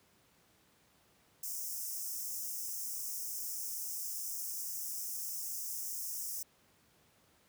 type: high-pass noise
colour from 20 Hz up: white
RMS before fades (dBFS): -40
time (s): 1.43-6.43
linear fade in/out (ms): 5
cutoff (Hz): 5200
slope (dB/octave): 96
effects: pink hiss -68 dBFS RMS until 7.48 s + high-pass 80 Hz 12 dB/octave